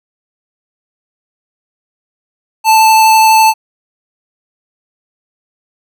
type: tone with vibrato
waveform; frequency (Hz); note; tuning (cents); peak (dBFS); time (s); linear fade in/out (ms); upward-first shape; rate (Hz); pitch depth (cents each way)
square; 880; A5; 0; -5; 2.64-3.54; 50; triangle; 12; 10
effects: none